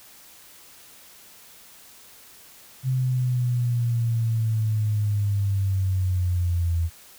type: linear sweep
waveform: sine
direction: down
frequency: 130.81 to 82.41 Hz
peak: -20 dBFS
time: 2.83-6.9 s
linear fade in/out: 50 ms
effects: white hiss -49 dBFS RMS until 7.18 s